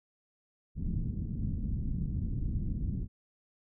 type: low-pass noise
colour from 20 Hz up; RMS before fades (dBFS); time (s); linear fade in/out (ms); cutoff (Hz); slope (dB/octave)
pink; -33; 0.75-3.08; 50; 220; 24
effects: none